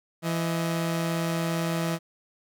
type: tone pair together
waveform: sawtooth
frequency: 167.1 / 630.9 Hz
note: E3 / D#5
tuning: +24 / +24 cents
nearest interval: octave + major seventh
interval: 2300 cents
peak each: -22 / -30 dBFS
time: 0.22-1.99 s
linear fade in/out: 50 ms
effects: none